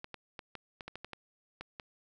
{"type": "clicks", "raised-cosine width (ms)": 0.3, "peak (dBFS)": -26, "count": 11, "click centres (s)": [0.044, 0.143, 0.392, 0.553, 0.808, 0.88, 0.956, 1.046, 1.133, 1.61, 1.798], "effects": []}